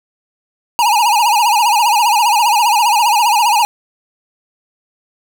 square tone with vibrato, 890 Hz, A5, 20 cents sharp, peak -10 dBFS, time 0.79-3.65 s, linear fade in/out 0 ms, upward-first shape sine, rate 15 Hz, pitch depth 150 cents each way, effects none

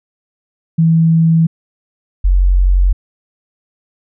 sine tone pair in turn, 163.4 / 45.75 Hz, E3 / F#1, -15 / -19 cents, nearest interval octave + minor seventh, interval 2204 cents, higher first, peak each -7 dBFS, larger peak neither, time 0.78-1.47 / 2.24-2.93 s, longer neither, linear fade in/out 10 ms, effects none

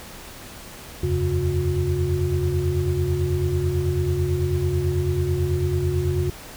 sine tone cluster, 82.7 / 91.8 / 136.6 / 360 Hz, E2 / F#2 / C#3 / F#4, +6 / -13 / -25 / -47 cents, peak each -25 dBFS, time 1.03-6.3 s, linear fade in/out 5 ms, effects pink hiss -40 dBFS RMS until 6.56 s

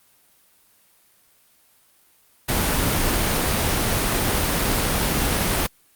pink noise, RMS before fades -21 dBFS, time 2.48-5.67 s, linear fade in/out 10 ms, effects white hiss -58 dBFS RMS until 5.95 s + Opus 32 kbps

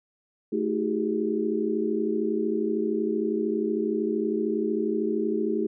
sine tone cluster, 219.9 / 320.2 / 376.2 / 409.1 Hz, A3 / D#4 / F#4 / G#4, -1 / +50 / +29 / -26 cents, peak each -29 dBFS, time 0.52-5.67 s, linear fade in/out 10 ms, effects none

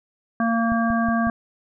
harmonic tone, 229.5 Hz, A#3, 27 cents flat, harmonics 1 / 3 / 5 / 7, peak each -20 / -25 / -27 / -28 dBFS, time 0.4-1.3 s, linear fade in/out 2 ms
click train, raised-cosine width 5 ms, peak -19 dBFS, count 4, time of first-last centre 0.72-1.27 s, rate 5.45 Hz
effects none

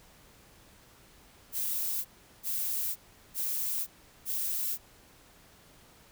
violet noise bursts, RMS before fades -32 dBFS, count 4, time 1.52-4.78 s, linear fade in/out 50 ms, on 530 ms, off 380 ms, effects pink hiss -58 dBFS RMS until 6.11 s

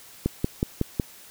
click train, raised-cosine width 3 ms, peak -9 dBFS, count 5, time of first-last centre 0.26-0.998 s, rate 5.42 Hz, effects white hiss -48 dBFS RMS until 1.3 s

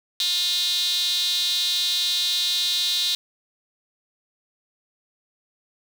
sawtooth tone with high-pass filter, 356.1 Hz, F4, 34 cents sharp, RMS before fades -23 dBFS, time 0.2-3.15 s, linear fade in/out 0 ms, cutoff 3800 Hz, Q 8.4, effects 7-bit

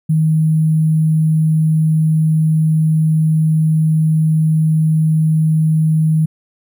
sine tone with sample-and-hold, 157.5 Hz, D#3, 21 cents sharp, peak -10 dBFS, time 0.09-6.26 s, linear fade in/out 10 ms, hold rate 11025 Hz, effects none

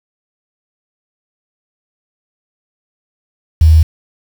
sine tone with quantisation, 79.3 Hz, D#2, 33 cents sharp, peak -3 dBFS, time 3.61-3.83 s, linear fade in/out 5 ms, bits 5, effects none

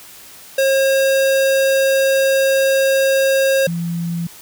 square / sine tone pair in turn, 539 / 169.77 Hz, C#5 / F3, -49 / -49 cents, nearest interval octave + minor sixth, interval 2000 cents, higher first, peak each -13 / -19 dBFS, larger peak first, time 0.58-3.67 / 3.67-4.27 s, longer first, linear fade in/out 5 ms, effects white hiss -40 dBFS RMS until 4.41 s

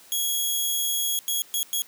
10% pulse tone bursts at uneven times, 3322 Hz, G#7, in tune, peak -15 dBFS, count 4, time 0.12-1.19 / 1.28-1.42 / 1.54-1.63 / 1.73-1.82 s, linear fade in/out 0 ms, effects white hiss -51 dBFS RMS until 1.87 s + high-pass 150 Hz 12 dB/octave

